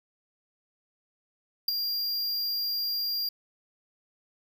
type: tone with ADSR envelope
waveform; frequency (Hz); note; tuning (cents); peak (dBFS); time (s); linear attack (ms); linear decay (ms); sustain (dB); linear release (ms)
square; 4781; D8; +30; -20; 1.68-3.29; 5; 10; -8; 4
effects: 10-bit